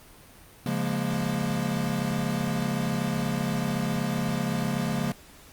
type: chord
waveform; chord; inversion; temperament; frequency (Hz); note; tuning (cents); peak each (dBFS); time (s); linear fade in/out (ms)
square; Bb minor seventh; first; equal with one note detuned; 138.59 / 174.61 / 207.7 / 235.7; Db3 / F3 / Ab3 / Bb3; 0 / 0 / 0 / +19; -32; 0.66-5.12; 2
effects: pink hiss -51 dBFS RMS until 5.52 s + Opus 32 kbps